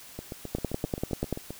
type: two click trains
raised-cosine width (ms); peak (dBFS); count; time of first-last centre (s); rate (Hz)
2; -22 / -14; 11 / 9; 0.19-1.506 / 0.55-1.327; 7.6 / 10.3
effects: white hiss -48 dBFS RMS until 1.59 s